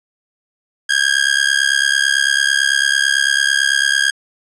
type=tone with amplitude modulation; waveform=sawtooth; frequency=1624 Hz; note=G#6; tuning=39 cents flat; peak=-5 dBFS; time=0.89-4.11 s; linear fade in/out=10 ms; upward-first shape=sine; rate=69 Hz; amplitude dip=95%; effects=resampled to 22050 Hz